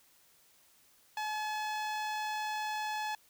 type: tone with notch filter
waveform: sawtooth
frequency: 855 Hz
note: A5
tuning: 50 cents flat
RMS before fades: -36 dBFS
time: 1.17-3.15 s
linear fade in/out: 2 ms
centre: 11000 Hz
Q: 0.56
effects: white hiss -65 dBFS RMS until 3.29 s